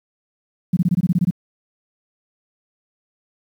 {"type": "tone bursts", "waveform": "sine", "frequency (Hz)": 176.2, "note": "F3", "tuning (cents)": 16, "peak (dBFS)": -12, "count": 10, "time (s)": [0.73, 1.305], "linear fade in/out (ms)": 5, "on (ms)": 35, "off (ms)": 25, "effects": ["high-pass 100 Hz 12 dB/octave", "8-bit"]}